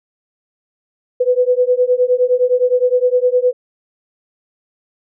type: beating tone pair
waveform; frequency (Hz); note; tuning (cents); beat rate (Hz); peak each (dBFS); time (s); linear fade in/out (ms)
sine; 493.9 / 503.6; B4 / B4; 0 / +34; 9.7; -14; 1.2-3.53; 10
effects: none